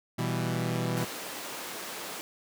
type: chord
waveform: sawtooth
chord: E minor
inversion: second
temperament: equal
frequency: 123.47 / 164.81 / 196 Hz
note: B2 / E3 / G3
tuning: 0 / 0 / 0 cents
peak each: -27 / -28 / -32 dBFS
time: 0.18-1.05 s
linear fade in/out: 10 ms
type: high-pass noise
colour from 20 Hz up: pink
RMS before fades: -39 dBFS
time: 0.97-2.21 s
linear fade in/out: 0 ms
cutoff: 330 Hz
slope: 12 dB/octave
effects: none